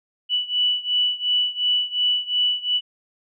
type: beating tone pair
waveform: sine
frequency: 2960 / 2962.8 Hz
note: F#7 / F#7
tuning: 0 / +2 cents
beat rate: 2.8 Hz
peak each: -21 / -23 dBFS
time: 0.29-2.81 s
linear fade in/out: 50 ms
effects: none